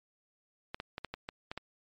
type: clicks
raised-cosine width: 0.3 ms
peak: -22 dBFS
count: 8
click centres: 0.745 / 0.801 / 0.981 / 1.047 / 1.14 / 1.289 / 1.515 / 1.576 s
effects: MP3 48 kbps